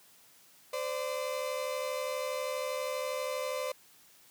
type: tone pair together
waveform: 35% pulse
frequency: 514.9 / 587.3 Hz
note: C5 / D5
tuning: -28 / 0 cents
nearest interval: major second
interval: 228 cents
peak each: -33 / -35 dBFS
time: 0.73-3.72 s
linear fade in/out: 5 ms
effects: white hiss -60 dBFS RMS until 4.3 s + high-pass 80 Hz 12 dB/octave